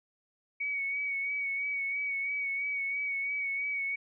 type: tone with vibrato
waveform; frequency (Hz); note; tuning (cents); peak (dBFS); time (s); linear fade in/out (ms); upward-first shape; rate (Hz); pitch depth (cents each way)
sine; 2244; C#7; +21; -30; 0.6-3.96; 10; sine; 3; 31
effects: none